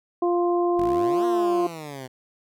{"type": "harmonic tone", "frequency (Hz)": 349.2, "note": "F4", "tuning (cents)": 0, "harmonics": [1, 2, 3], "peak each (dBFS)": [-20, -26, -30], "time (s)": [0.22, 1.67], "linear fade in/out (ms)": 5}
{"type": "exponential two-way sweep", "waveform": "10% pulse", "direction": "up then down", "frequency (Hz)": [40.43, 240.3, 125.8], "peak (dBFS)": -26, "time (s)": [0.77, 2.08], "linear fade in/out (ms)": 20, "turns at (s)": 1.25}
{"effects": []}